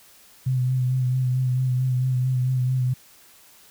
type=tone with vibrato; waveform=sine; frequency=127.8 Hz; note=C3; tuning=40 cents flat; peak=-19 dBFS; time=0.46-2.94 s; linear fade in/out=10 ms; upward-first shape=sine; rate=4.5 Hz; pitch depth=31 cents each way; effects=white hiss -52 dBFS RMS until 3.7 s